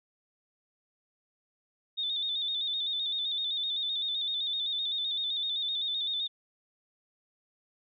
sine tone with vibrato, 3611 Hz, A7, 44 cents sharp, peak -29 dBFS, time 1.97-6.28 s, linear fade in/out 20 ms, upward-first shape square, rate 7.8 Hz, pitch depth 47 cents each way, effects none

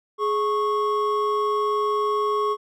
triangle tone pair together, 419.4 / 1101 Hz, G#4 / C#6, +17 / -12 cents, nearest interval octave + perfect fourth, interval 1671 cents, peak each -21 dBFS, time 0.18-2.57 s, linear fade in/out 50 ms, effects none

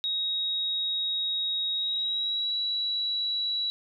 sine tone with pitch glide, 3780 to 3916 Hz, A#7 to B7, +23 to -15 cents, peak -26 dBFS, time 0.04-3.7 s, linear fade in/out 0 ms, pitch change +62 cents, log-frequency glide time 1.74-2.56 s, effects 11-bit

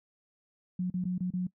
sine tone with dropouts, 181.4 Hz, F#3, 34 cents flat, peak -28 dBFS, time 0.79-1.47 s, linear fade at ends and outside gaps 5 ms, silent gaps 0.902-0.94 / 1.042-1.052 / 1.181-1.205 / 1.305-1.336 s, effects noise-tail reverb RT60 0.1 s tail -21 dB re dry

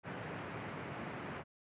pink band-pass noise, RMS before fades -44 dBFS, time 0.03-1.44 s, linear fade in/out 50 ms, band 100 to 2400 Hz, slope 24 dB/octave, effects resampled to 8000 Hz

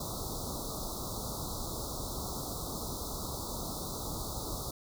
pink band-stop noise, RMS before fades -38 dBFS, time 0-4.71 s, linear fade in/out 5 ms, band 1300 to 3700 Hz, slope 96 dB/octave, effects none

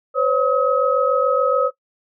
sine tone cluster, 510 / 557 / 1274 Hz, C5 / C#5 / D#6, -44 / +8 / +41 cents, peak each -19 dBFS, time 0.14-1.71 s, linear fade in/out 50 ms, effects noise-tail reverb RT60 0.1 s tail -18 dB re dry

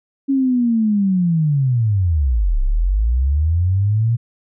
sine linear two-way sweep, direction down then up, 277.2 to 30.87 to 119.2 Hz, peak -13 dBFS, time 0.28-4.17 s, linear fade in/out 20 ms, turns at 2.61 s, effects none

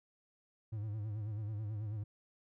triangle tone with vibrato, 106.3 Hz, G#2, 41 cents sharp, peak -35 dBFS, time 0.72-2.04 s, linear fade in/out 10 ms, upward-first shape sine, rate 9.2 Hz, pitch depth 80 cents each way, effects none

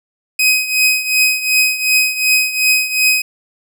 sawtooth tone with tremolo, 2520 Hz, D#7, 21 cents sharp, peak -5 dBFS, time 0.39-3.22 s, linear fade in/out 5 ms, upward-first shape triangle, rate 2.7 Hz, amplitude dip 80%, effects none

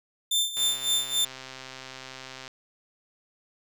sawtooth tone with tremolo, 3567 Hz, A7, 23 cents sharp, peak -18 dBFS, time 0.31-1.25 s, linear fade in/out 5 ms, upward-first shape sine, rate 3.6 Hz, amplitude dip 80%
click train, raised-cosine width 0.2 ms, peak -23 dBFS, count 251, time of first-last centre 0.57-2.478 s, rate 131 Hz
effects none

